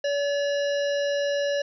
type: harmonic tone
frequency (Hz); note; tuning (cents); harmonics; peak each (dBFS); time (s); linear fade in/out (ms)
571; D5; -49; 1 / 3 / 5 / 7 / 9 / 10; -23 / -33 / -37 / -40 / -42 / -43; 0.04-1.62; 5
effects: none